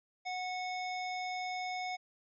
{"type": "harmonic tone with a mistuned harmonic", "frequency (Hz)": 735, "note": "F#5", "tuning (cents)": -12, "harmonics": [1, 3, 5, 7, 9], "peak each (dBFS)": [-37, -41, -50, -48, -56], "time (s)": [0.25, 1.97], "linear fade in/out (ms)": 20, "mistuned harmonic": 5, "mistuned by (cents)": -21, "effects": []}